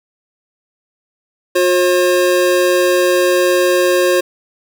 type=tone pair together; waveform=square; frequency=359.1 / 538 Hz; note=F4 / C5; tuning=+48 / +48 cents; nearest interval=perfect fifth; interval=700 cents; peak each=-14 dBFS; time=1.55-4.21 s; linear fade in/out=10 ms; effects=none